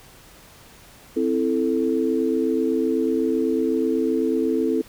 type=chord; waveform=sine; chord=A minor; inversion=first; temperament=equal; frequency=261.6 / 329.6 / 440 Hz; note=C4 / E4 / A4; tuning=0 / 0 / 0 cents; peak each=-23 dBFS; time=1.16-4.82 s; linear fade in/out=10 ms; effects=pink hiss -48 dBFS RMS until 4.88 s